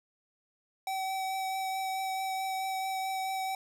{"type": "tone with vibrato", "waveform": "square", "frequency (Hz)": 764, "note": "G5", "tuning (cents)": -45, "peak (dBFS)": -32, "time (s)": [0.87, 3.55], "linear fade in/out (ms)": 2, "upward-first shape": "triangle", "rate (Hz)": 4.6, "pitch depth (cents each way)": 12, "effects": []}